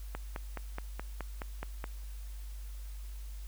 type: click train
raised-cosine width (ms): 0.5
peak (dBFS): -23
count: 9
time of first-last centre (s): 0.15-1.841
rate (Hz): 4.73
effects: added 50 Hz sine -40 dBFS peak until 3.47 s + white hiss -58 dBFS RMS until 3.47 s